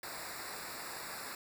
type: noise with comb filter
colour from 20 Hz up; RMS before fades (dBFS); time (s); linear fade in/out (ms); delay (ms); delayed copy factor
pink; -44; 0.03-1.35; 2; 0.32; -0.95
effects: none